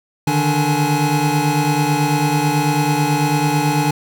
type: tone cluster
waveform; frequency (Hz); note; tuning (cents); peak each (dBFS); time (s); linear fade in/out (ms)
square; 145.6 / 154.7 / 294.1 / 841; D3 / D#3 / D4 / G#5; -15 / -10 / +3 / +22; -21; 0.27-3.91; 5
effects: none